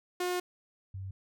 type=tone pair in turn; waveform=sawtooth / sine; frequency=359.2 / 95.88 Hz; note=F4 / G2; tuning=+49 / -38 cents; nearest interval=octave + major seventh; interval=2287 cents; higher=first; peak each=-26 / -37 dBFS; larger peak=first; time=0.2-0.4 / 0.94-1.11 s; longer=first; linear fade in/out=5 ms; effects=none